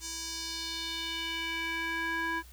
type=tone with band-pass filter sweep; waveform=square; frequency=329.6 Hz; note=E4; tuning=in tune; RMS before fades=-35 dBFS; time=0-2.43 s; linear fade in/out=50 ms; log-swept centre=6700 to 1400 Hz; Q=2.3; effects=added 60 Hz sine -50 dBFS peak until 2.52 s + white hiss -57 dBFS RMS until 2.52 s